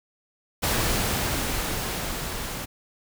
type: noise with level ramp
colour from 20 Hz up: pink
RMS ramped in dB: -23 to -33 dBFS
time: 0.62-2.66 s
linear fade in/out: 20 ms
effects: none